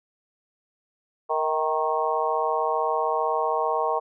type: harmonic tone with a mistuned harmonic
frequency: 155.56 Hz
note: D#3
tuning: in tune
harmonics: 3 / 4 / 5 / 6 / 7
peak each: -28 / -28 / -28 / -28 / -28 dBFS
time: 1.29-4 s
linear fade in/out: 20 ms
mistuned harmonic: 4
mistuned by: +36 cents
effects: none